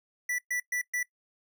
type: tone bursts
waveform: square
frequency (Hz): 1967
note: B6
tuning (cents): -7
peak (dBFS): -29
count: 4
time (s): 0.29-1.03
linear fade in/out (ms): 5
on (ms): 95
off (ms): 120
effects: noise-tail reverb RT60 0.1 s tail -20 dB re dry